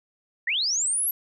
sine linear sweep, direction up, 1760 to 11840 Hz, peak -22 dBFS, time 0.47-1.11 s, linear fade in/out 5 ms, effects none

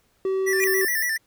triangle tone, 382.1 Hz, G4, 44 cents flat, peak -19 dBFS, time 0.25-0.85 s, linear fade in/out 2 ms
square tone with vibrato, 1864.7 Hz, A#6, in tune, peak -23 dBFS, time 0.46-1.18 s, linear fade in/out 20 ms, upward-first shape square, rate 7.1 Hz, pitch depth 78 cents each way
square tone with exponential growth, 2416 Hz, D7, 48 cents sharp, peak -20 dBFS, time 0.55-0.64 s, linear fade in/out 0 ms, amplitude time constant 19 ms
white high-pass noise, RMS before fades -30 dBFS, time 0.59-1.09 s, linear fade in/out 50 ms, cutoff 10000 Hz, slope 96 dB/octave
effects pink hiss -65 dBFS RMS until 1.26 s

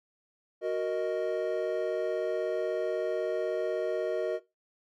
triangle chord, D# minor, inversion first, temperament equal, 370 / 466.2 / 622.3 Hz, F#4 / A#4 / D#5, 0 / 0 / 0 cents, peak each -30 / -30 / -30 dBFS, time 0.61-4.4 s, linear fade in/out 50 ms, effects noise-tail reverb RT60 0.2 s tail -17 dB re dry

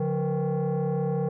sine tone with frequency modulation, 142.7 Hz, D3, 49 cents flat, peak -22 dBFS, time 0-1.29 s, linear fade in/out 5 ms, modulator 320 Hz, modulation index 1.4, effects tanh soft clip ceiling -21 dBFS

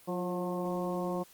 harmonic tone with a mistuned harmonic, 180 Hz, F#3, 47 cents flat, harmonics 1 / 2 / 3 / 4 / 5 / 6, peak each -35 / -36 / -37 / -41 / -43 / -42 dBFS, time 0.07-1.24 s, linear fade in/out 20 ms, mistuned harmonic 2, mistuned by -45 cents, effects white hiss -58 dBFS RMS until 1.33 s + Opus 32 kbps

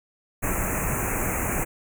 pink band-stop noise, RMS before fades -26 dBFS, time 0.42-1.65 s, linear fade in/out 20 ms, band 2600 to 6400 Hz, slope 96 dB/octave, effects none

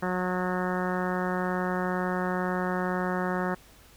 harmonic tone, 182.2 Hz, F#3, 26 cents flat, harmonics 1 / 2 / 3 / 4 / 5 / 6 / 7 / 8 / 9 / 10, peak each -30 / -33 / -35 / -36 / -37 / -38 / -38 / -39 / -40 / -40 dBFS, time 0.02-3.55 s, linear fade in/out 10 ms, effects added 50 Hz sine -55 dBFS peak until 3.96 s + pink hiss -55 dBFS RMS until 3.96 s

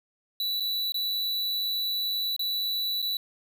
square tone with dropouts, 3951 Hz, B7, in tune, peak -27 dBFS, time 0.4-3.17 s, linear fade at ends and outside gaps 2 ms, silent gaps 0.599-0.604 / 0.921-0.943 / 2.364-2.393 / 3.019-3.025 s, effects none

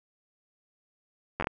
slowing click train, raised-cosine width 0.5 ms, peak -14 dBFS, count 5, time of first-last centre 1.4-1.471 s, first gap 10 ms, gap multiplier 1.4, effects none

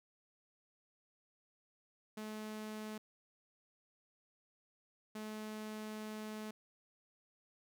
sawtooth tone bursts at uneven times, 215.1 Hz, A3, 39 cents flat, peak -39 dBFS, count 2, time 2.17-2.98 / 5.15-6.51 s, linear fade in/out 5 ms, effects none

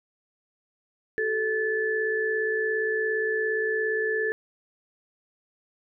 sine tone cluster, 378.9 / 436.2 / 1739 Hz, F#4 / A4 / A6, +41 / -15 / -21 cents, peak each -35 / -26 / -27 dBFS, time 1.18-4.32 s, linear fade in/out 0 ms, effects none

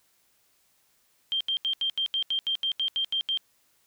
sine tone bursts, 3169 Hz, G7, 18 cents sharp, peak -24 dBFS, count 13, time 1.32-3.374 s, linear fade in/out 0 ms, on 86 ms, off 78 ms, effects white hiss -67 dBFS RMS until 3.86 s

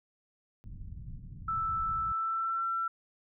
pink low-pass noise, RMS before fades -43 dBFS, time 0.64-2.12 s, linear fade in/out 0 ms, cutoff 160 Hz, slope 24 dB/octave
sine tone with pitch glide, 1321 to 1349.5 Hz, E6 to E6, +3 to +40 cents, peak -29 dBFS, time 1.48-2.88 s, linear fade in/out 5 ms, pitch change +37 cents, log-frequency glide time 2.11-2.64 s
effects none

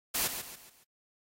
white noise with echo, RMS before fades -30 dBFS, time 0.14-0.28 s, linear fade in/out 10 ms, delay 140 ms, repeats 4, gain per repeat -8 dB, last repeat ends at 0.84 s, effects AAC 48 kbps

